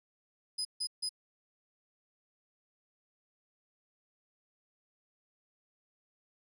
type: tone bursts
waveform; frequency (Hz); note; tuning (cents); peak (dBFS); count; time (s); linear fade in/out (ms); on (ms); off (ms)
35% pulse; 5010; D#8; +11; -30; 3; 0.58-1.093; 10; 71; 150
effects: none